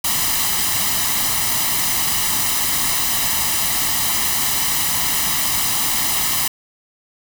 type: noise with comb filter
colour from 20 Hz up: white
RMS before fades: -19 dBFS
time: 0.04-6.48 s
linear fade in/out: 5 ms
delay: 1 ms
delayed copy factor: +0.65
effects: none